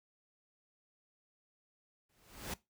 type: noise with exponential growth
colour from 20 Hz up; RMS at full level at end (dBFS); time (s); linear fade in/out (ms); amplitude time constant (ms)
pink; -38; 2.09-2.54; 5; 96
effects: noise-tail reverb RT60 0.2 s tail -19 dB re dry